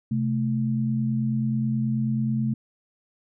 sine tone pair together, 130 / 219.3 Hz, C3 / A3, -11 / -6 cents, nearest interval major sixth, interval 905 cents, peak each -25 / -24 dBFS, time 0.11-2.54 s, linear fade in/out 5 ms, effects none

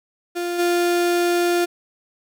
35% pulse tone with level steps, 349.2 Hz, F4, in tune, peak -21 / -15 dBFS, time 0.35-1.66 s, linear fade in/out 20 ms, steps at 0.58 s, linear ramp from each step 20 ms, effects none

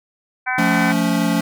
harmonic tone, 254.1 Hz, B3, 49 cents sharp, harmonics 3 / 4 / 5 / 6 / 7 / 8 / 9, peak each -24 / -28 / -34 / -22 / -29 / -30 / -26 dBFS, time 0.46-0.93 s, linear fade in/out 20 ms
square chord, F augmented, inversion none, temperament equal with one note detuned, 174.61 / 220 / 281.1 Hz, F3 / A3 / C#4, 0 / 0 / +24 cents, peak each -21 dBFS, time 0.58-1.41 s, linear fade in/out 5 ms
effects none

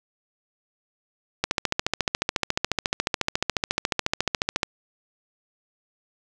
click train, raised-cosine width 0.2 ms, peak -4 dBFS, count 46, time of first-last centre 1.44-4.631 s, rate 14.1 Hz, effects none

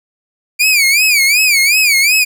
sawtooth tone with vibrato, 2349 Hz, D7, in tune, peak -5 dBFS, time 0.59-2.25 s, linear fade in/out 20 ms, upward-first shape sine, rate 2.7 Hz, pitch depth 160 cents each way, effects none

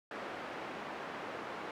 pink band-pass noise, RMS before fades -43 dBFS, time 0.11-1.71 s, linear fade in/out 2 ms, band 330 to 1900 Hz, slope 12 dB/octave, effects none

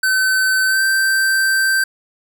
square tone with pitch glide, 1528 to 1559.2 Hz, G6 to G6, -45 to -10 cents, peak -14 dBFS, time 0.03-1.84 s, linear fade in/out 5 ms, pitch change +35 cents, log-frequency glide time 0.66-0.82 s, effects none

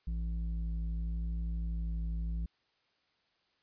square tone with low-pass filter, 56.2 Hz, A1, 37 cents sharp, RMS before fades -35 dBFS, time 0.07-2.46 s, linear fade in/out 5 ms, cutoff 130 Hz, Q 2.6, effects white hiss -74 dBFS RMS until 3.62 s + resampled to 11025 Hz

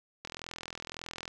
click train, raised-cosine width 0.2 ms, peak -22 dBFS, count 44, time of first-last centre 0.25-1.279 s, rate 41.8 Hz, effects none

